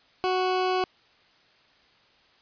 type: tone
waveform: 20% pulse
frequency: 370 Hz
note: F#4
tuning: in tune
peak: -18 dBFS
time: 0.24-0.84 s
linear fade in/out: 0 ms
effects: white hiss -60 dBFS RMS until 2.41 s + resampled to 11025 Hz